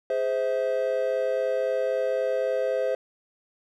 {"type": "chord", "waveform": "triangle", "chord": "Ab augmented", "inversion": "none", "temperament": "just", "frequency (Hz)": [415.3, 519.1, 648.9], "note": ["Ab4", "C5", "E5"], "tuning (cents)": [0, -14, -27], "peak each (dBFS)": [-29, -23, -27], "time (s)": [0.1, 2.95], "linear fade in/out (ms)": 2, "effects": []}